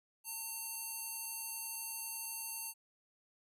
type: tone with band-pass filter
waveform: square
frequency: 906 Hz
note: A#5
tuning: 50 cents flat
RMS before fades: -43 dBFS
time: 0.24-2.74 s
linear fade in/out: 50 ms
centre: 11000 Hz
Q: 1.9
effects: none